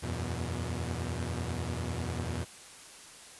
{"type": "chord", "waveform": "sawtooth", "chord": "E suspended second", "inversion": "none", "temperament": "equal with one note detuned", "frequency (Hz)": [82.41, 92.5, 120.51], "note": ["E2", "F#2", "B2"], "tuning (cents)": [0, 0, -42], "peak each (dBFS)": [-32, -35, -33], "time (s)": [0.02, 2.45], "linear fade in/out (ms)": 20, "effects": ["white hiss -50 dBFS RMS until 3.39 s", "resampled to 24000 Hz"]}